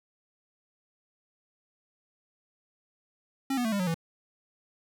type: tone with pitch steps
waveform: square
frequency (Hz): 270 / 244.7 / 221.9 / 201.1 / 182.3 / 165.25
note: C#4 / B3 / A3 / G3 / F#3 / E3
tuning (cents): -45 / -16 / +15 / +44 / -25 / +5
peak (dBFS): -27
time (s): 3.5-3.944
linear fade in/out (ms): 5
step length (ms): 74
effects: none